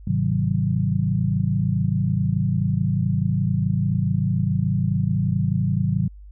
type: chord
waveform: sine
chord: Ab dominant seventh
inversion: none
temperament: equal with one note detuned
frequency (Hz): 103.83 / 130.81 / 155.56 / 186.93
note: Ab2 / C3 / Eb3 / Gb3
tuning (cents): 0 / 0 / 0 / +18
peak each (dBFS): -24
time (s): 0.07-6.08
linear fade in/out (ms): 5
effects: added 50 Hz sine -39 dBFS peak until 6.31 s